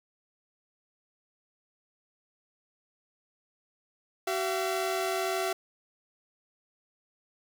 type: tone pair together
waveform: sawtooth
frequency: 379.8 / 678 Hz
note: F#4 / E5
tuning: +45 / +49 cents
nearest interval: minor seventh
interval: 1004 cents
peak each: -27 dBFS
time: 4.27-5.53 s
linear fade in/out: 5 ms
effects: none